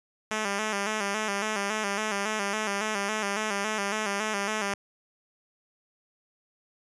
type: tone with vibrato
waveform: 5% pulse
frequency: 207.7 Hz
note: G#3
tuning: in tune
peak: -16 dBFS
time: 0.31-4.74 s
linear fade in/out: 2 ms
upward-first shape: square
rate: 3.6 Hz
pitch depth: 70 cents each way
effects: resampled to 22050 Hz